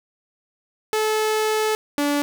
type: tone pair in turn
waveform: sawtooth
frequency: 432.8 / 288.9 Hz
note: A4 / D4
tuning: -29 / -28 cents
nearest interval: perfect fifth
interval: 699 cents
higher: first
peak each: -15 dBFS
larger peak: neither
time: 0.93-1.75 / 1.98-2.22 s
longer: first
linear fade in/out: 0 ms
effects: none